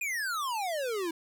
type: exponential sweep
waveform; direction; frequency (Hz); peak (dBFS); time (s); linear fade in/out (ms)
square; down; 2500 to 319.2; -31; 0.01-1.11; 5
effects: none